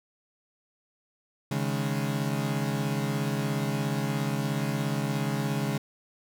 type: chord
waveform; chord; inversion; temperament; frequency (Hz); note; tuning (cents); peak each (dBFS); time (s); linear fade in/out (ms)
35% pulse; C# suspended second; none; equal; 138.59 / 155.56 / 207.7; C#3 / D#3 / G#3; 0 / 0 / 0; -28 / -31 / -30; 1.51-5.78; 5
effects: none